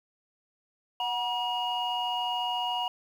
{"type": "tone cluster", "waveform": "sine", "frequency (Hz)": [737, 959, 2871], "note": ["F#5", "A#5", "F7"], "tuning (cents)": [-7, 49, 47], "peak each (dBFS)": -31, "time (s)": [1, 2.88], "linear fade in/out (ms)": 2, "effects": ["tanh soft clip ceiling -21 dBFS", "9-bit"]}